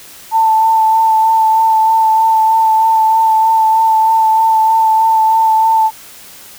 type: tone with vibrato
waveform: sine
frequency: 887 Hz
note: A5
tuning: 14 cents sharp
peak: -7 dBFS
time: 0.31-5.91 s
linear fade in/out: 50 ms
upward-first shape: sine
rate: 3.2 Hz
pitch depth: 16 cents each way
effects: white hiss -36 dBFS RMS until 6.58 s